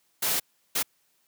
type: noise bursts at uneven times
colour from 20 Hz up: white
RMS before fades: -26 dBFS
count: 2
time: 0.22-0.4 / 0.75-0.83 s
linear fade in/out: 10 ms
effects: white hiss -69 dBFS RMS until 1.27 s + high-pass 100 Hz 12 dB/octave